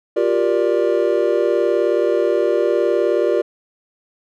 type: chord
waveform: triangle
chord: G minor seventh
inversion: third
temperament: just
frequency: 352.8 / 392 / 470.4 / 588 Hz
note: F4 / G4 / Bb4 / D5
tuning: +18 / 0 / +16 / +2 cents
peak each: -18 dBFS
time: 0.16-3.42 s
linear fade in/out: 10 ms
effects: none